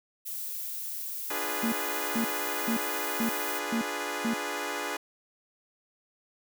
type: noise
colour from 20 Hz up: violet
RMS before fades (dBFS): -36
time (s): 0.25-3.6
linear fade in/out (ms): 20
type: chord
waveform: 10% pulse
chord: D diminished seventh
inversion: none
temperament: equal with one note detuned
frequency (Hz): 293.7 / 349.2 / 414.1 / 493.9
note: D4 / F4 / Ab4 / Cb5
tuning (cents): 0 / 0 / -5 / 0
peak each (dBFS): -29 / -31 / -27 / -29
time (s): 1.3-4.97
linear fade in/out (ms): 5
type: tone bursts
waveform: sine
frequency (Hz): 229.8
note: A#3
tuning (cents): -25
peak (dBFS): -26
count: 6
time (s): 1.63-4.338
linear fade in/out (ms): 5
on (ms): 93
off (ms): 430
effects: none